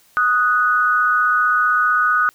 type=tone pair together; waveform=sine; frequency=1244.5 / 1480 Hz; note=D#6 / F#6; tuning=0 / 0 cents; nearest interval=minor third; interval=300 cents; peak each=-16 dBFS; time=0.17-2.29 s; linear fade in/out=0 ms; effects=white hiss -54 dBFS RMS until 2.34 s